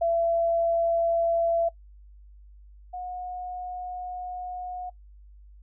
sine tone pair in turn, 673 / 725.1 Hz, E5 / F#5, +36 / -35 cents, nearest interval minor second, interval 129 cents, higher second, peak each -21 / -32 dBFS, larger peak first, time 0.01-1.69 / 2.93-4.9 s, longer second, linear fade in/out 10 ms, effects noise-tail reverb RT60 0.1 s tail -20 dB re dry + added 50 Hz sine -47 dBFS peak until 5.62 s

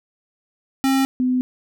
square / sine tone pair in turn, 268.2 / 253.1 Hz, C4 / B3, +43 / +43 cents, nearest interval minor second, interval 100 cents, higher first, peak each -16 dBFS, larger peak neither, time 0.84-1.05 / 1.2-1.41 s, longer neither, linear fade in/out 0 ms, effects none

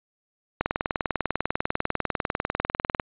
click train, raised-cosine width 0.5 ms, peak -8 dBFS, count 49, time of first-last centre 0.61-2.998 s, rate 20.1 Hz, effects resampled to 8000 Hz

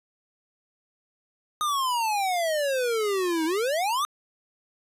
square exponential two-way sweep, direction down then up, 1244.5 to 311.1 to 1244.5 Hz, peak -24 dBFS, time 1.61-4.05 s, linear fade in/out 0 ms, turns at 3.45 s, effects resampled to 32000 Hz

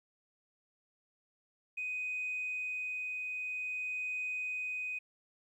sine tone with tremolo, 2500 Hz, D#7, 8 cents sharp, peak -33 dBFS, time 1.77-4.99 s, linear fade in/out 10 ms, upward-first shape triangle, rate 0.51 Hz, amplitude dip 25%, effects tanh soft clip ceiling -30 dBFS + 12-bit

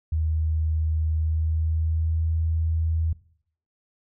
sine tone with pitch glide, 78.9 to 80.88 Hz, D#2 to E2, +25 to -32 cents, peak -21 dBFS, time 0.12-3.13 s, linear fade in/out 5 ms, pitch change +43 cents, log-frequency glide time 1.12-2.31 s, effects noise-tail reverb RT60 0.6 s tail -19 dB re dry

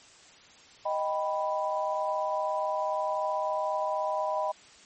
sine chord, Eb augmented, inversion none, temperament equal, 622.3 / 784 / 987.8 Hz, Eb5 / G5 / B5, 0 / 0 / 0 cents, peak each -30 / -33 / -31 dBFS, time 0.85-4.52 s, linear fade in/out 10 ms, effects white hiss -54 dBFS RMS until 4.85 s + MP3 32 kbps

